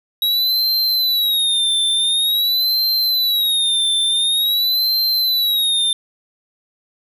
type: tone with vibrato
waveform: square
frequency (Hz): 3832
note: A#7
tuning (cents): +47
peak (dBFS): -15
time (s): 0.22-5.93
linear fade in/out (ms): 2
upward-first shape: sine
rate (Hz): 0.47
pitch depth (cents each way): 130
effects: none